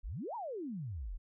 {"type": "exponential two-way sweep", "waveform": "sine", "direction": "up then down", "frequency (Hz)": [34.65, 987.8, 34.65], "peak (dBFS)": -38, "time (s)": [0.03, 1.18], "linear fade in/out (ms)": 20, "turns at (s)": 0.35, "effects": []}